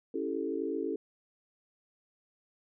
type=chord; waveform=sine; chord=A dominant seventh; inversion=first; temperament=equal; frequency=277.2 / 329.6 / 392 / 440 Hz; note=C#4 / E4 / G4 / A4; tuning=0 / 0 / 0 / 0 cents; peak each=-37 / -36 / -37 / -36 dBFS; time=0.14-0.96 s; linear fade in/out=5 ms; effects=none